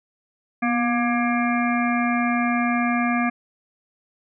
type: harmonic tone with a mistuned harmonic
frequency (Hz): 237.2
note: A#3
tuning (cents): +30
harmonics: 1 / 3 / 5 / 7 / 9 / 10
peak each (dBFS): -21 / -26 / -28 / -29 / -31 / -31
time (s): 0.62-3.3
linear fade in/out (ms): 10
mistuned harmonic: 1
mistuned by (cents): +40
effects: none